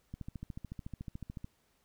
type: click train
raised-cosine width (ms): 5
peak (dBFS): -29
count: 19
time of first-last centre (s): 0.14-1.444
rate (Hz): 13.8
effects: pink hiss -73 dBFS RMS until 1.84 s